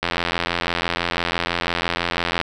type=click train; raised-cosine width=0.3 ms; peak=-4 dBFS; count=206; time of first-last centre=0.03-2.414 s; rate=86 Hz; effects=none